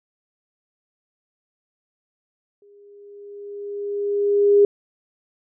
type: tone with exponential growth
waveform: sine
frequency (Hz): 406.7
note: G#4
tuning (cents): -36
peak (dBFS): -9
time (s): 2.62-4.65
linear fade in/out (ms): 2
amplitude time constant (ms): 440
effects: none